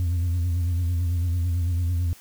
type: tone with vibrato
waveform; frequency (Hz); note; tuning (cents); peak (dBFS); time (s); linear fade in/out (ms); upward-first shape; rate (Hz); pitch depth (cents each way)
sine; 86.8; F2; -10; -18; 0-2.13; 0; sine; 9; 64
effects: tanh soft clip ceiling -20 dBFS + white hiss -50 dBFS RMS until 2.2 s